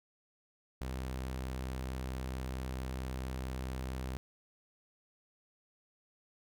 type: tone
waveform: sawtooth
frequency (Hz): 64.5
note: C2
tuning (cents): -24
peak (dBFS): -33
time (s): 0.81-4.17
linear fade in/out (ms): 0
effects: none